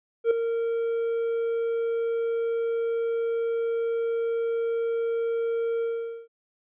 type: tone with ADSR envelope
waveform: triangle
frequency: 461.1 Hz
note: A#4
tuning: 19 cents flat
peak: -13 dBFS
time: 0.24-6.28 s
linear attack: 69 ms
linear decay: 4 ms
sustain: -9 dB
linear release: 460 ms
effects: resampled to 8000 Hz